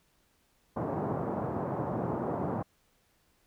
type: band-pass noise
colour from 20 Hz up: pink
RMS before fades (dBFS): -33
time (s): 0.76-2.63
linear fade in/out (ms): 10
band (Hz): 110 to 1000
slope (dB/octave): 24
effects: pink hiss -70 dBFS RMS until 3.46 s